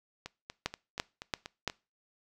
two click trains, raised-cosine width 0.2 ms, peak -13 / -23 dBFS, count 4 / 7, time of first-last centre 0.66-1.677 / 0.26-1.699 s, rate 2.95 / 4.17 Hz, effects noise-tail reverb RT60 0.3 s tail -22 dB re dry

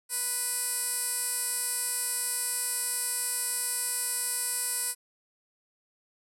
15% pulse tone with band-pass filter, 493.5 Hz, B4, 1 cent flat, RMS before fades -31 dBFS, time 0.09-4.95 s, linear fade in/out 50 ms, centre 9900 Hz, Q 6.4, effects none

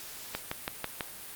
click train, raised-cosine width 0.3 ms, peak -15 dBFS, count 5, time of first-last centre 0.35-1.008 s, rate 6.08 Hz, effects white hiss -44 dBFS RMS until 1.35 s + Opus 48 kbps

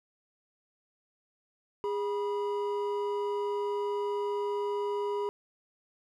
triangle tone pair together, 410 / 975.1 Hz, G#4 / B5, -22 / -22 cents, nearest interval octave + minor third, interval 1500 cents, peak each -28 / -34 dBFS, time 1.84-5.29 s, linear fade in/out 0 ms, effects none

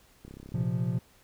click train, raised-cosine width 3 ms, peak -32 dBFS, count 14, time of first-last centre 0.25-0.64 s, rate 33.3 Hz
triangle chord, Bb suspended second, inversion none, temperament equal, 116.54 / 130.81 / 174.61 Hz, Bb2 / C3 / F3, 0 / 0 / 0 cents, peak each -29 dBFS, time 0.54-0.99 s, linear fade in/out 5 ms
effects pink hiss -61 dBFS RMS until 1.23 s

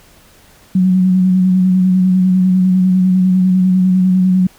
sine tone with vibrato, 185 Hz, F#3, in tune, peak -8 dBFS, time 0.75-4.47 s, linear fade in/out 5 ms, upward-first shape square, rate 10 Hz, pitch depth 22 cents each way, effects pink hiss -46 dBFS RMS until 4.58 s

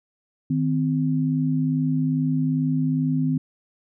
sine tone pair together, 155.7 / 258.1 Hz, D#3 / C4, +2 / -23 cents, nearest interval major sixth, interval 875 cents, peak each -22 dBFS, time 0.5-3.38 s, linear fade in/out 5 ms, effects none

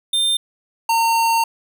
square tone pair in turn, 3600 / 914.1 Hz, A7 / A#5, +39 / -34 cents, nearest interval 2 octaves, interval 2373 cents, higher first, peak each -16 / -15 dBFS, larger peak second, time 0.13-0.37 / 0.89-1.44 s, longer second, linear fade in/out 5 ms, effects none

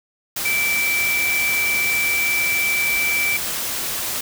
sine tone in noise, 2325 Hz, D7, 18 cents flat, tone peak -18 dBFS, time 0.45-3.37 s, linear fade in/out 5 ms, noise white, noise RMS -25 dBFS, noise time 0.36-4.21 s, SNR +4 dB, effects none

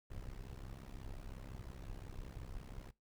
brown noise with amplitude modulation, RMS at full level -44 dBFS, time 0.1-2.91 s, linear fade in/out 10 ms, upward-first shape sine, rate 65.7 Hz, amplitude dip 95%, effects noise-tail reverb RT60 0.2 s tail -21 dB re dry

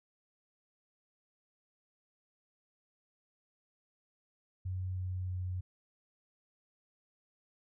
sine tone with pitch steps, 92.5 / 91.91 / 91.33 Hz, F#2 / F#2 / F#2, 0 / -11 / -22 cents, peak -34 dBFS, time 4.65-5.61 s, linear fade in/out 10 ms, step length 320 ms, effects none

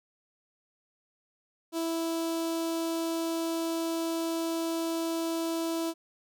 sawtooth tone with notch filter, 329.6 Hz, E4, in tune, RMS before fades -31 dBFS, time 1.72-5.94 s, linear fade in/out 50 ms, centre 1900 Hz, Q 1.1, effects none

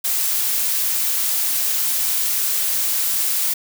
blue noise, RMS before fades -20 dBFS, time 0.04-3.54 s, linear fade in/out 10 ms, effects none

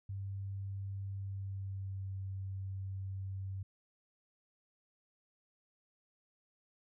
sine tone with pitch glide, 98 to 96.26 Hz, G2 to G2, 0 to -31 cents, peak -38 dBFS, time 0.09-3.63 s, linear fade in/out 5 ms, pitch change -31 cents, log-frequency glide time 1.17-2.12 s, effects none

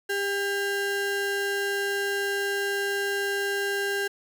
square ring-modulated tone, 601 Hz, D5, 40 cents sharp, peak -23 dBFS, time 0.09-4.08 s, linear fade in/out 10 ms, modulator 1000 Hz, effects none

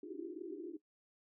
pink band-pass noise, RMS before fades -45 dBFS, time 0.03-0.77 s, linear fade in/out 5 ms, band 300 to 390 Hz, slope 96 dB/octave, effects noise-tail reverb RT60 0.1 s tail -17 dB re dry

